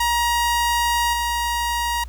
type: tone with level steps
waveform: sawtooth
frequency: 948 Hz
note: A#5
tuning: 29 cents sharp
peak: -14 / -17 dBFS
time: 0-2.04 s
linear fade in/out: 5 ms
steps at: 1.13 s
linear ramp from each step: 5 ms
effects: added 60 Hz sine -32 dBFS peak until 2.08 s + pink hiss -53 dBFS RMS until 2.08 s